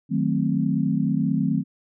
sine chord, D# diminished seventh, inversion none, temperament equal, 155.56 / 185 / 220 / 261.6 Hz, D#3 / F#3 / A3 / C4, 0 / 0 / 0 / 0 cents, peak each -25 dBFS, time 0.09-1.64 s, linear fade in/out 50 ms, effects none

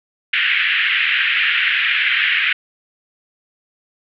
pink band-pass noise, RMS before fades -17 dBFS, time 0.33-2.53 s, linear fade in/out 5 ms, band 1600 to 3100 Hz, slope 48 dB/octave, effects none

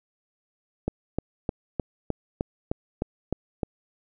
click train, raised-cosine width 2 ms, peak -12 dBFS, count 10, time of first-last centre 0.88-3.632 s, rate 3.27 Hz, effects none

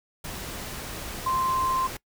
sine tone in noise, 1045 Hz, C6, 2 cents flat, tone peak -23 dBFS, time 1.26-1.87 s, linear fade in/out 5 ms, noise pink, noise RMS -36 dBFS, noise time 0.24-1.97 s, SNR +10 dB, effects noise-tail reverb RT60 0.1 s tail -22 dB re dry

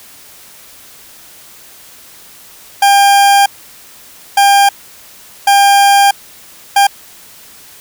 40% pulse tone bursts at uneven times, 800 Hz, G5, 35 cents sharp, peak -4 dBFS, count 4, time 2.82-3.46 / 4.37-4.69 / 5.47-6.11 / 6.76-6.87 s, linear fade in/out 5 ms, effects white hiss -38 dBFS RMS until 7.8 s

